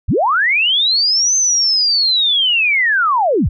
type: linear two-way sweep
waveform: sine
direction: up then down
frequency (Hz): 31.44 to 6272 to 31.44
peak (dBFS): -11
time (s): 0.08-3.49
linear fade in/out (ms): 10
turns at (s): 1.36
effects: none